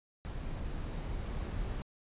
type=noise with level ramp; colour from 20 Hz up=brown; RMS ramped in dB=-39 to -36 dBFS; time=0.25-1.82 s; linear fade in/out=0 ms; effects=resampled to 8000 Hz